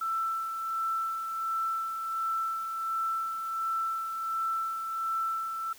sine tone with tremolo, 1332 Hz, E6, 18 cents sharp, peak -27 dBFS, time 0.01-5.73 s, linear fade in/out 5 ms, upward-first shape sine, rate 1.4 Hz, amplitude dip 45%, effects white hiss -53 dBFS RMS until 5.78 s

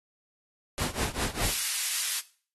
pink noise with tremolo, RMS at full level -28 dBFS, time 0.78-1.54 s, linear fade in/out 0 ms, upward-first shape triangle, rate 5 Hz, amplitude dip 95%
white high-pass noise, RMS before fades -29 dBFS, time 1.42-2.21 s, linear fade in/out 20 ms, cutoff 1800 Hz, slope 12 dB/octave
effects noise-tail reverb RT60 0.4 s tail -17 dB re dry + AAC 32 kbps

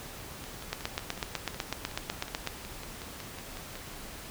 two click trains, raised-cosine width 0.2 ms, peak -13 / -24 dBFS, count 15 / 19, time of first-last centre 0.73-2.473 / 0.44-3.755 s, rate 8.03 / 5.43 Hz, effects pink hiss -44 dBFS RMS until 4.3 s

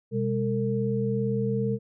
sine tone cluster, 126.3 / 204 / 453.3 Hz, B2 / G#3 / A#4, +39 / -31 / -48 cents, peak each -28 dBFS, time 0.11-1.79 s, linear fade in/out 50 ms, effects none

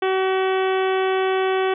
harmonic tone, 378.9 Hz, F#4, 41 cents sharp, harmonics 1 / 2 / 3 / 4 / 5 / 6 / 7 / 8 / 9, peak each -19 / -25 / -29 / -31 / -33 / -35 / -36 / -37 / -38 dBFS, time 0.02-1.74 s, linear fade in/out 5 ms, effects none

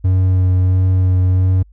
triangle tone with vibrato, 92.5 Hz, F#2, in tune, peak -8 dBFS, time 0.04-1.63 s, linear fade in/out 10 ms, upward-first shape sine, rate 1.5 Hz, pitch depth 13 cents each way, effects added 50 Hz sine -42 dBFS peak until 1.72 s

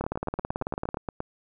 two click trains, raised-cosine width 1 ms, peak -15 / -16 dBFS, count 18 / 11, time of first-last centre 0.01-0.944 / 0.04-1.204 s, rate 18.2 / 8.59 Hz, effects none

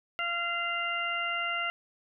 harmonic tone with a mistuned harmonic, 689 Hz, F5, 24 cents flat, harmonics 1 / 2 / 3 / 4, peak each -38 / -33 / -34 / -34 dBFS, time 0.19-1.7 s, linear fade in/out 0 ms, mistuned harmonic 4, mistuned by +23 cents, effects none

